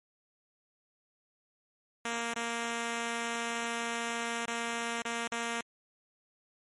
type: tone with dropouts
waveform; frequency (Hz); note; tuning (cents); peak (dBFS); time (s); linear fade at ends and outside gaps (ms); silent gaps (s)
5% pulse; 233.1; A#3; 0; -21; 2.05-5.61; 2; 2.338-2.362 / 4.457-4.479 / 5.02-5.052 / 5.275-5.319
effects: MP3 48 kbps